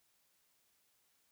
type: silence
effects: white hiss -75 dBFS RMS until 1.31 s